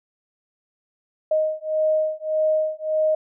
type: beating tone pair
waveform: sine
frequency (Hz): 622.3 / 624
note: D#5 / D#5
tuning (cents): 0 / +5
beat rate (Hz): 1.7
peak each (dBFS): -22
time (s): 1.31-3.15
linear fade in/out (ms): 5
effects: none